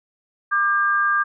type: tone pair together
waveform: sine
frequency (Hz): 1191 / 1607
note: D6 / G6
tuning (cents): +24 / +43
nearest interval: perfect fourth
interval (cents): 519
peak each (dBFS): -19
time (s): 0.51-1.24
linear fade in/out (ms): 20
effects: none